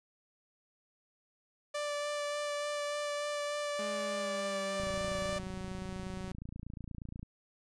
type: tone with vibrato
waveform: sawtooth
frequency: 586 Hz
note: D5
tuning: 4 cents flat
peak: -30 dBFS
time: 1.74-5.39 s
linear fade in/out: 10 ms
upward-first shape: sine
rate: 3.4 Hz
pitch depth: 11 cents each way
type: tone with pitch glide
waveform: sawtooth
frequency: 210 to 187.09 Hz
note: G#3 to F#3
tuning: +19 to +19 cents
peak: -37 dBFS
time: 3.79-6.32 s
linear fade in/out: 2 ms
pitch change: -200 cents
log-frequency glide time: 4.05-5.05 s
type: click train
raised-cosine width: 5 ms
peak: -31 dBFS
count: 70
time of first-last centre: 4.8-7.23 s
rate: 28.4 Hz
effects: resampled to 22050 Hz